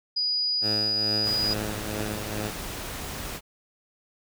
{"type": "tone", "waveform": "sine", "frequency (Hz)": 4920, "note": "D#8", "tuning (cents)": -20, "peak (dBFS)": -23, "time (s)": [0.16, 1.54], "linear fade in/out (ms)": 10}
{"type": "tone with tremolo", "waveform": "10% pulse", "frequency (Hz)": 106, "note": "G#2", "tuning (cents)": 36, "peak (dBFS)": -20, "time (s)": [0.61, 2.52], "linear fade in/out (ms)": 50, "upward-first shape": "triangle", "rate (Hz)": 2.3, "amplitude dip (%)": 60}
{"type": "noise", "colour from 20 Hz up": "pink", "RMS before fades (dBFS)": -35, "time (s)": [1.23, 3.41], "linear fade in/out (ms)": 50}
{"effects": []}